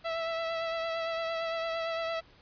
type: tone with vibrato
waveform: sawtooth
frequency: 659.3 Hz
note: E5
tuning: in tune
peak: -27 dBFS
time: 0.04-2.21 s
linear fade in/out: 20 ms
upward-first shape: triangle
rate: 8.8 Hz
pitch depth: 24 cents each way
effects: pink hiss -59 dBFS RMS until 2.41 s + resampled to 11025 Hz